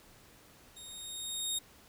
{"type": "tone with level ramp", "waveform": "20% pulse", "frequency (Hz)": 3720, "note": "A#7", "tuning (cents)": -4, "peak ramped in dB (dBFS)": [-42, -25], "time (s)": [0.76, 1.59], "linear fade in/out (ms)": 10, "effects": ["pink hiss -59 dBFS RMS until 1.88 s"]}